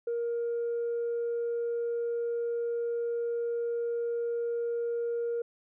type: tone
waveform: sine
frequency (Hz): 470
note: A#4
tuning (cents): +14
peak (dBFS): -27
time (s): 0.07-5.42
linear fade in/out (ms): 5
effects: tanh soft clip ceiling -26 dBFS